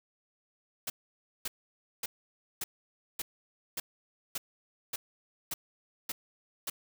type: noise bursts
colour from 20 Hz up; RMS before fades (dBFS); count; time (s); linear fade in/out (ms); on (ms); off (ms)
white; -35; 11; 0.87-6.7; 5; 30; 550
effects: none